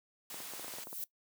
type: noise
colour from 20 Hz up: white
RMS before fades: -45 dBFS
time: 0.3-0.84 s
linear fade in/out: 2 ms
type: clicks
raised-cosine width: 1 ms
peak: -32 dBFS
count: 10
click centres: 0.343 / 0.403 / 0.536 / 0.596 / 0.645 / 0.681 / 0.738 / 0.785 / 0.871 / 0.929 s
type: noise with exponential growth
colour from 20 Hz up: violet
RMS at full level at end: -38 dBFS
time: 0.44-1.04 s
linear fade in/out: 0 ms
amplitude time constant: 130 ms
effects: noise-tail reverb RT60 0.1 s tail -20 dB re dry + high-pass 200 Hz 12 dB/octave